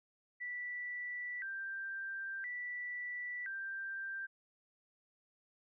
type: tone with vibrato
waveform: sine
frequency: 1760 Hz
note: A6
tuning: in tune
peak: -39 dBFS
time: 0.4-4.27 s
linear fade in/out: 20 ms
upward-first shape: square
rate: 0.49 Hz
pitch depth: 190 cents each way
effects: none